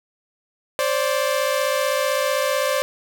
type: tone pair together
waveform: sawtooth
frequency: 527.3 / 583 Hz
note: C5 / D5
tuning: +13 / -13 cents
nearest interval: major second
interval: 174 cents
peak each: -18 dBFS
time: 0.79-2.82 s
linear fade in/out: 0 ms
effects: none